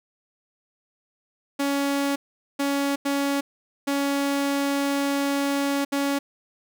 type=tone bursts at uneven times; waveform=sawtooth; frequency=280.3 Hz; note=C#4; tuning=19 cents sharp; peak=-18 dBFS; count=5; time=1.59-2.16 / 2.59-2.96 / 3.05-3.41 / 3.87-5.85 / 5.92-6.19 s; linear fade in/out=10 ms; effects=none